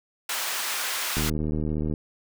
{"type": "high-pass noise", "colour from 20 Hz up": "pink", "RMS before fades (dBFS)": -29, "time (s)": [0.29, 1.3], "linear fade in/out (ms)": 5, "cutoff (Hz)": 1100, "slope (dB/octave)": 12}
{"type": "click train", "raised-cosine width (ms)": 3, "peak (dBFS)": -16, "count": 60, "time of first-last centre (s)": [1.17, 1.938], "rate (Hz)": 76.8}
{"effects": []}